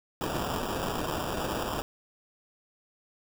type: noise with sample-and-hold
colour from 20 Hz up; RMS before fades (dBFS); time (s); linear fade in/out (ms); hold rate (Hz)
white; -32; 0.21-1.82; 0; 2100
effects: none